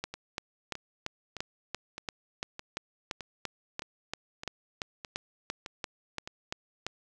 two click trains, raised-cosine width 0.2 ms, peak -16 / -22 dBFS, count 21 / 11, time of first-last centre 0.04-6.866 / 0.14-6.275 s, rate 2.93 / 1.63 Hz, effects none

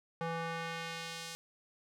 square tone with band-pass filter sweep, 165.8 Hz, E3, 10 cents sharp, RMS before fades -40 dBFS, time 0.21-1.35 s, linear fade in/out 0 ms, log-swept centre 850 to 5900 Hz, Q 0.78, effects none

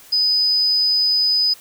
sine tone, 4995 Hz, D#8, 6 cents sharp, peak -14 dBFS, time 0.12-1.54 s, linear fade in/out 10 ms, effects white hiss -45 dBFS RMS until 1.6 s

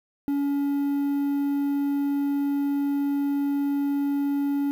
triangle tone, 282.8 Hz, C#4, 35 cents sharp, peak -20 dBFS, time 0.28-4.71 s, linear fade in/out 0 ms, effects 8-bit

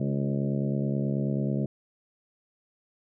harmonic tone with a mistuned harmonic, 69.3 Hz, C#2, in tune, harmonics 2 / 3 / 4 / 5 / 6 / 7 / 8 / 9, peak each -28 / -29 / -36 / -37 / -41 / -42 / -40 / -41 dBFS, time 0-1.66 s, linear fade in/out 5 ms, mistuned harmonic 5, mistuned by +26 cents, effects none

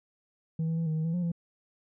sine tone with pitch steps, 161.3 / 163.2 / 165.4 / 156.9 / 158.2 / 164.8 / 177.3 / 169.7 Hz, E3 / E3 / E3 / D#3 / D#3 / E3 / F3 / F3, -37 / -17 / +6 / +15 / +29 / 0 / +26 / -49 cents, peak -24 dBFS, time 0.59-1.318 s, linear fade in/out 5 ms, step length 91 ms, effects tanh soft clip ceiling -26 dBFS

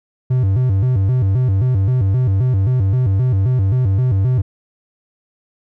triangle tone with vibrato, 111.1 Hz, A2, 17 cents sharp, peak -10 dBFS, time 0.3-4.42 s, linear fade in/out 10 ms, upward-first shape square, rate 3.8 Hz, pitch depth 240 cents each way, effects none

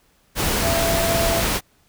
sine tone in noise, 670 Hz, E5, 28 cents sharp, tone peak -21 dBFS, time 0.61-1.44 s, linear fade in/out 50 ms, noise pink, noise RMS -21 dBFS, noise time 0.35-1.61 s, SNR -3 dB, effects pink hiss -60 dBFS RMS until 1.88 s

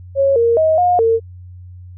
sine tone with pitch steps, 549 / 465.5 / 633 / 715 / 454.1 Hz, C#5 / A#4 / D#5 / F5 / A#4, -17 / -2 / +30 / +41 / -45 cents, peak -10 dBFS, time 0.15-1.2 s, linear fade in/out 50 ms, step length 210 ms, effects added 90 Hz sine -33 dBFS peak until 1.97 s

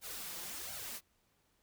white noise with flanger, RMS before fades -44 dBFS, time 0.01-1.01 s, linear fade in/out 50 ms, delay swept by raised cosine 1.3 to 6.1 ms, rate 1.4 Hz, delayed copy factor +1, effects pink hiss -75 dBFS RMS until 1.62 s

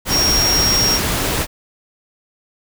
sine tone in noise, 5588 Hz, F8, in tune, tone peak -14 dBFS, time 0.09-1 s, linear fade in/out 50 ms, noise pink, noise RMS -19 dBFS, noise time 0.05-1.47 s, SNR +2 dB, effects none

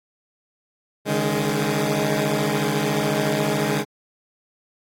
15% pulse chord, C# suspended second, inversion none, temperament equal with one note detuned, 141.59 / 155.56 / 207.7 Hz, C#3 / D#3 / G#3, +37 / 0 / 0 cents, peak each -19 / -19 / -17 dBFS, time 1.05-3.85 s, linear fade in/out 50 ms, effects AAC 48 kbps

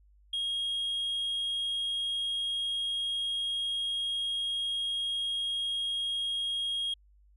sine tone, 3266 Hz, G#7, 30 cents flat, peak -27 dBFS, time 0.33-6.94 s, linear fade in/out 5 ms, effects tanh soft clip ceiling -28 dBFS + added 50 Hz sine -58 dBFS peak until 7.36 s

